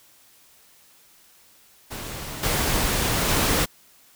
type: noise with level steps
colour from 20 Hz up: pink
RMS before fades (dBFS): -34 / -23 / -21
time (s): 1.9-3.66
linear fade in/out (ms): 20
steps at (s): 2.43 / 3.28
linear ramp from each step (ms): 5
effects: white hiss -55 dBFS RMS until 4.15 s